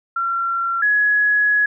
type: tone pair in turn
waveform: sine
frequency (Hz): 1366 / 1680.9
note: F6 / G#6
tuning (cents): -39 / +20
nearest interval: major third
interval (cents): 359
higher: second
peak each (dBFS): -18 / -13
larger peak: second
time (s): 0.16-0.82 / 0.82-1.66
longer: second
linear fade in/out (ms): 5
effects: none

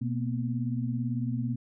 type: tone cluster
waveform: sine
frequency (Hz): 123.3 / 232.1 / 250.1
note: B2 / A#3 / B3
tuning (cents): -2 / -7 / +22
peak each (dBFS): -30 / -33 / -34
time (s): 0.01-1.56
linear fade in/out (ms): 10
effects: none

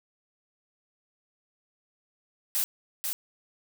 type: noise with echo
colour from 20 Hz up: blue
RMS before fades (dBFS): -27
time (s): 2.55-2.64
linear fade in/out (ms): 0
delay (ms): 490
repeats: 1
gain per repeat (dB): -4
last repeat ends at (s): 3.13
effects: none

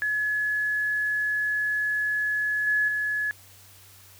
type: tone with level steps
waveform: sine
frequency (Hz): 1700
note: G#6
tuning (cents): +40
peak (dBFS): -23 / -20 / -24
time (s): 0.02-3.31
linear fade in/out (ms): 0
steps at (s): 2.67 / 2.88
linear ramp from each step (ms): 2
effects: added 96 Hz sine -55 dBFS peak until 4.19 s + white hiss -52 dBFS RMS until 4.19 s

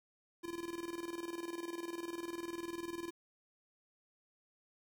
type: tone with tremolo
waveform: square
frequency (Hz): 339.8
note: F4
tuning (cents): -47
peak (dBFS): -39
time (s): 0.43-3.11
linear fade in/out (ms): 20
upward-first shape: square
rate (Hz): 20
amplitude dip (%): 70
effects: 11-bit

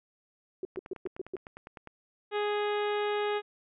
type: tone bursts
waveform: sine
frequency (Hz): 373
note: F#4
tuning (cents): +14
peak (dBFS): -31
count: 6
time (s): 0.63-1.356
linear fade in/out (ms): 2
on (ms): 21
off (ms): 120
type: click train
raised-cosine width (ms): 0.5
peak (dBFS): -29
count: 12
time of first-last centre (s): 0.76-1.873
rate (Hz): 9.88
type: harmonic tone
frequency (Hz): 415.3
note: G#4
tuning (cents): 0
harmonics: 1 / 2 / 3 / 4 / 5 / 6 / 7 / 8 / 9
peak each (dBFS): -29 / -35 / -39 / -41 / -43 / -45 / -46 / -47 / -48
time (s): 2.31-3.42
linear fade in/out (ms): 50
effects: none

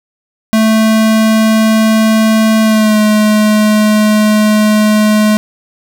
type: tone with pitch glide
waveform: square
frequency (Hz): 220 to 213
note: A3 to G#3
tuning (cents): 0 to +44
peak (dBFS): -7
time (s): 0.53-5.37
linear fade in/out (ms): 0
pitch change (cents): -56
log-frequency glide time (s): 2.62-3
effects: none

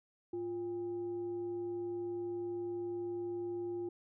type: tone with frequency modulation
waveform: sine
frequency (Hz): 350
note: F4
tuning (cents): +4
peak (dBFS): -36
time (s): 0.33-3.89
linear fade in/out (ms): 5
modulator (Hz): 456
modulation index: 0.25
effects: none

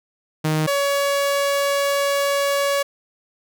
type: tone pair in turn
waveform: sawtooth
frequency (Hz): 155.56 / 562.9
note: D#3 / C#5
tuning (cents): 0 / +26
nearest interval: octave + minor seventh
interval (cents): 2226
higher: second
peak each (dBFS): -14 / -14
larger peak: neither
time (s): 0.44-0.67 / 0.67-2.83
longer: second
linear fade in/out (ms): 10
effects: none

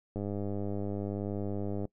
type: click train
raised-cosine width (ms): 2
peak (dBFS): -23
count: 172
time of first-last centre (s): 0.16-1.853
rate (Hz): 101
effects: noise-tail reverb RT60 0.1 s tail -22 dB re dry

